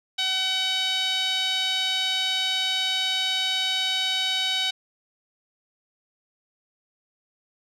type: tone with band-pass filter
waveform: sawtooth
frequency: 756 Hz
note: F#5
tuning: 37 cents sharp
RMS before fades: -25 dBFS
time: 0.18-4.71 s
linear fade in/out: 10 ms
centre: 3500 Hz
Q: 4.3
effects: none